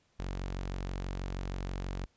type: tone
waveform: sawtooth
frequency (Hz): 46.25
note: F#1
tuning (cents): 0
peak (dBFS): -31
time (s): 0.19-2.06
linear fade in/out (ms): 10
effects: pink hiss -71 dBFS RMS until 2.16 s + resampled to 16000 Hz